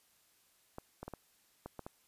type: clicks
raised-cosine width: 1 ms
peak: -29 dBFS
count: 7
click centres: 0.784 / 1.03 / 1.08 / 1.137 / 1.66 / 1.793 / 1.865 s
effects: white hiss -70 dBFS RMS until 2.07 s + resampled to 32000 Hz